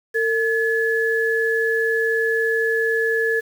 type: tone pair together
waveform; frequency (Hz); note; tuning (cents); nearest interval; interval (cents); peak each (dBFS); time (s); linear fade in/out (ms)
sine; 453 / 1710.3; A#4 / A6; -50 / -50; octave + major seventh; 2300; -20; 0.14-3.41; 20
effects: 7-bit